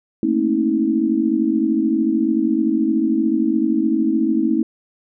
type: tone cluster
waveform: sine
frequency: 220.5 / 234 / 270.9 / 320.4 Hz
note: A3 / A#3 / C#4 / E4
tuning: +4 / +7 / -40 / -49 cents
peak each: -22 / -23 / -21 / -18 dBFS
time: 0.23-4.63 s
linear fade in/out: 2 ms
effects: none